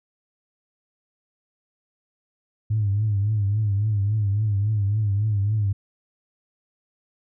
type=tone with vibrato; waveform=sine; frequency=103.83 Hz; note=G#2; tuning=in tune; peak=-18 dBFS; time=2.7-5.73 s; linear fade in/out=10 ms; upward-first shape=triangle; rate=3.6 Hz; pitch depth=110 cents each way; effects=tanh soft clip ceiling -14 dBFS